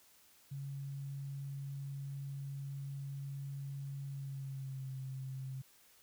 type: tone with pitch glide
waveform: sine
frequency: 138.59 to 132.41 Hz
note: C#3 to C3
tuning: 0 to +21 cents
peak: -40 dBFS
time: 0.51-5.62 s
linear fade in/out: 10 ms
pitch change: -79 cents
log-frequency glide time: 4.08-4.9 s
effects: white hiss -65 dBFS RMS until 6.02 s